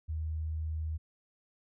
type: tone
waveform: sine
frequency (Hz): 78.8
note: D#2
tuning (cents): +23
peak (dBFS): -32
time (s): 0.08-0.98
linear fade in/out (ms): 20
effects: none